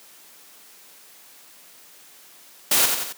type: noise with echo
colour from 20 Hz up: white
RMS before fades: -18 dBFS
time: 2.71-2.86 s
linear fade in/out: 5 ms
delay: 89 ms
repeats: 3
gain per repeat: -5 dB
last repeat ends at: 3.127 s
effects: white hiss -49 dBFS RMS until 3.17 s + high-pass 200 Hz 12 dB/octave